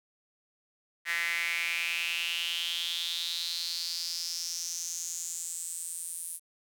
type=tone with high-pass filter sweep; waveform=sawtooth; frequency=170 Hz; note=F3; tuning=46 cents flat; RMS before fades=-34 dBFS; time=1.05-6.4 s; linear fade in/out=50 ms; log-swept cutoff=1900 to 10000 Hz; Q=6; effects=none